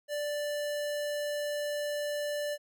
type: tone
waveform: square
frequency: 587.3 Hz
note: D5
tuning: in tune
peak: -32 dBFS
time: 0.08-2.58 s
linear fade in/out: 50 ms
effects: none